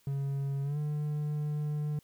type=tone with pitch glide; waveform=triangle; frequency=138.59 to 149.4 Hz; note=C#3 to D3; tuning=0 to +30 cents; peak=-28 dBFS; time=0.07-1.99 s; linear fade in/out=2 ms; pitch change=+130 cents; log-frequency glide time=0.63-0.78 s; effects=white hiss -67 dBFS RMS until 2.03 s